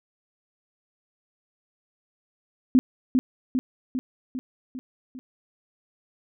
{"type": "tone with echo", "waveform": "sine", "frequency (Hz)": 255.5, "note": "C4", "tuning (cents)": -41, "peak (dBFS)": -12, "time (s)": [2.75, 2.79], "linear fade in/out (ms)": 0, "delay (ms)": 400, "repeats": 6, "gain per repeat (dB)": -4, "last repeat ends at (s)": 5.19, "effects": []}